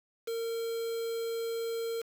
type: tone with quantisation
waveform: triangle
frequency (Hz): 458.7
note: A#4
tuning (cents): -28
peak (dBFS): -30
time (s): 0.27-2.02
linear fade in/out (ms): 10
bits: 7
effects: none